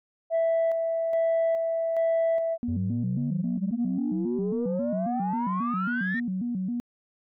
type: tone with tremolo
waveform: sine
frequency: 659.3 Hz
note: E5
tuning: in tune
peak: -19 dBFS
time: 0.3-2.58 s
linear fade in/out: 50 ms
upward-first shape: square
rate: 1.2 Hz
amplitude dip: 40%
type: tone with vibrato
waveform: sine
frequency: 211.6 Hz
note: G#3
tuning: 33 cents sharp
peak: -26 dBFS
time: 2.63-6.8 s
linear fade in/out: 0 ms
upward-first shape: square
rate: 3.7 Hz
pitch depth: 220 cents each way
type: exponential sweep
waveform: sine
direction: up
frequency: 88.4 to 1863 Hz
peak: -27 dBFS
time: 2.68-6.2 s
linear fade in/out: 5 ms
effects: tanh soft clip ceiling -19 dBFS